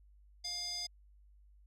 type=tone with band-pass filter; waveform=square; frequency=705 Hz; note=F5; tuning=16 cents sharp; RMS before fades=-40 dBFS; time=0.44-0.87 s; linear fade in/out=10 ms; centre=5300 Hz; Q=9.6; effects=added 50 Hz sine -59 dBFS peak until 1.66 s